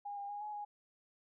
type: tone with pitch steps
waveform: sine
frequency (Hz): 815 / 805 / 821 / 842 / 827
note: G#5 / G5 / G#5 / G#5 / G#5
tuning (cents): -33 / +46 / -20 / +24 / -8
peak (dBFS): -40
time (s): 0.05-0.65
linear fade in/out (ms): 10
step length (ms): 120
effects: none